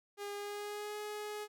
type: tone with pitch glide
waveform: sawtooth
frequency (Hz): 407 to 419.9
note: G#4 to G#4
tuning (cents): -35 to +19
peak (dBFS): -36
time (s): 0.17-1.48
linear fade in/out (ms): 50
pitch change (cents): +54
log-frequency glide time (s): 0.34-0.97
effects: none